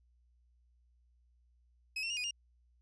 30% pulse tone with pitch steps, 2552 / 2710 / 2841 / 2473 / 2822 Hz, D#7 / E7 / F7 / D#7 / F7, +43 / +47 / +29 / -11 / +17 cents, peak -32 dBFS, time 1.96-2.31 s, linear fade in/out 5 ms, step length 70 ms, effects added 60 Hz sine -66 dBFS peak until 2.81 s + resampled to 22050 Hz

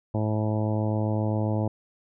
harmonic tone, 107.5 Hz, A2, 40 cents flat, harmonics 1 / 2 / 3 / 4 / 5 / 6 / 7 / 8 / 9, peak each -25 / -30 / -32 / -38 / -34 / -36 / -41 / -39 / -45 dBFS, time 0.14-1.68 s, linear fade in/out 5 ms, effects none

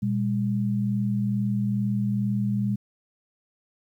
sine tone pair together, 120 / 202.3 Hz, B2 / G#3, -49 / -45 cents, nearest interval major sixth, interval 904 cents, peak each -26 / -24 dBFS, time 0.02-2.76 s, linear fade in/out 10 ms, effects 10-bit

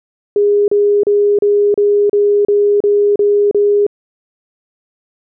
sine tone bursts, 410 Hz, G#4, 22 cents flat, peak -8 dBFS, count 10, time 0.36-3.866 s, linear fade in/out 2 ms, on 320 ms, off 34 ms, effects none

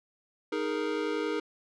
square chord, D# suspended fourth, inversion none, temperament equal, 311.1 / 415.3 / 466.2 Hz, D#4 / G#4 / A#4, 0 / 0 / 0 cents, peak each -34 dBFS, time 0.52-1.4 s, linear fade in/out 5 ms, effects low-pass 4000 Hz 12 dB/octave

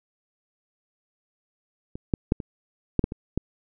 clicks, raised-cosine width 3 ms, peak -22 / -8 / -6 / -20 / -6 / -8 / -19 / -11 dBFS, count 8, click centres 1.955 / 2.138 / 2.321 / 2.402 / 2.993 / 3.041 / 3.121 / 3.376 s, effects none

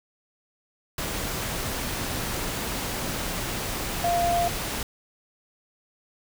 sine tone in noise, 693 Hz, F5, 14 cents flat, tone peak -21 dBFS, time 4.04-4.48 s, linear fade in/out 2 ms, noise pink, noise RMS -30 dBFS, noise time 0.98-4.83 s, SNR +6 dB, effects none

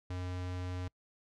square tone, 90.6 Hz, F#2, 36 cents flat, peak -37 dBFS, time 0.1-0.88 s, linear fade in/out 5 ms, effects noise-tail reverb RT60 0.1 s tail -26 dB re dry + low-pass 6000 Hz 12 dB/octave

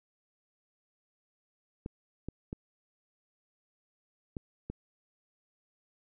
clicks, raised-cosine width 3 ms, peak -24 dBFS, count 5, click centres 1.861 / 2.286 / 2.529 / 4.368 / 4.7 s, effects none

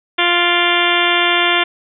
harmonic tone with a mistuned harmonic, 349.2 Hz, F4, in tune, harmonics 1 / 2 / 3 / 4 / 5 / 6 / 7 / 8 / 9 / 10, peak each -21 / -21 / -21 / -21 / -21 / -21 / -21 / -21 / -21 / -21 dBFS, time 0.18-1.64 s, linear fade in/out 10 ms, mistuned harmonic 7, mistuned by -48 cents, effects none

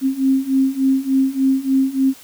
sine beating tone pair, 265.1 / 268.5 Hz, C4 / C4, +23 / +45 cents, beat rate 3.4 Hz, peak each -18 / -16 dBFS, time 0.01-2.14 s, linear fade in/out 50 ms, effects white hiss -43 dBFS RMS until 2.23 s

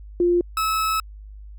sine / 40% pulse tone pair in turn, 350 / 1297.2 Hz, F4 / E6, +4 / -28 cents, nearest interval octave + major seventh, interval 2268 cents, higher second, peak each -15 / -19 dBFS, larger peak first, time 0.2-0.41 / 0.57-1 s, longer second, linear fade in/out 2 ms, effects added 51 Hz sine -37 dBFS peak until 1.58 s

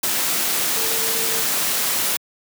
sine tone in noise, 451.3 Hz, A4, 44 cents sharp, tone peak -32 dBFS, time 0.76-1.42 s, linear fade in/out 5 ms, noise white, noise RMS -21 dBFS, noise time 0.03-2.17 s, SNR -14 dB, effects high-pass 150 Hz 12 dB/octave

